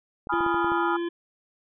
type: clicks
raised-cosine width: 2 ms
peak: -24 dBFS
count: 7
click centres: 0.271 / 0.338 / 0.407 / 0.464 / 0.544 / 0.645 / 0.719 s
type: chord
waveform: sine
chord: F half-diminished seventh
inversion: first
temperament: equal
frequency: 830.6 / 987.8 / 1244.5 / 1396.9 Hz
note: Ab5 / Cb6 / Eb6 / F6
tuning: 0 / 0 / 0 / 0 cents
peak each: -29 dBFS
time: 0.29-0.97 s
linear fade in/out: 10 ms
type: harmonic tone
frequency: 342.1 Hz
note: F4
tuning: 36 cents flat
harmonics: 1 / 3 / 5 / 7 / 9 / 10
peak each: -26 / -41 / -41 / -51 / -47 / -50 dBFS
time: 0.32-1.09 s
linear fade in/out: 10 ms
effects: none